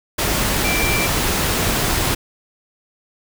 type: tone in noise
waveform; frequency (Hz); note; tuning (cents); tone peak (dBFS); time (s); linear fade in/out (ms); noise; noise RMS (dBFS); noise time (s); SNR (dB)
sine; 2349; D7; 0; -21; 0.64-1.07; 10; pink; -19; 0.18-2.15; -5
effects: none